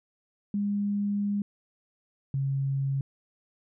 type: tone pair in turn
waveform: sine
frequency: 203.4 / 136.74 Hz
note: G#3 / C#3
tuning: -36 / -23 cents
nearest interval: perfect fifth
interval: 687 cents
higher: first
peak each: -25 dBFS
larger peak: neither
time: 0.54-1.42 / 2.34-3.01 s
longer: first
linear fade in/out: 2 ms
effects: none